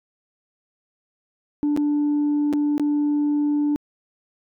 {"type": "tone with dropouts", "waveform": "sine", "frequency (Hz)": 293.7, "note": "D4", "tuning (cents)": 0, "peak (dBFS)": -16, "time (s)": [1.63, 3.76], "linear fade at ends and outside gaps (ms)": 0, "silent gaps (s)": [[1.764, 1.774], [2.528, 2.535], [2.78, 2.797]], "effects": ["tanh soft clip ceiling -16 dBFS"]}